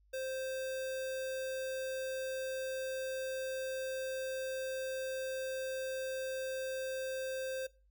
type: tone with sample-and-hold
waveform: sine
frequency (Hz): 525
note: C5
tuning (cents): +6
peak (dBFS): -36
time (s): 0.13-7.67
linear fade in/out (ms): 10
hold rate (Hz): 2100
effects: noise-tail reverb RT60 0.3 s tail -19 dB re dry + added 50 Hz sine -65 dBFS peak until 7.9 s